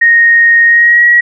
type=tone with pitch glide; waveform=sine; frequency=1862 to 1912.1 Hz; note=A#6 to A#6; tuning=-2 to +43 cents; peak=-3 dBFS; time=0.01-1.21 s; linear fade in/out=10 ms; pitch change=+45 cents; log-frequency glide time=0.66-1.06 s; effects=none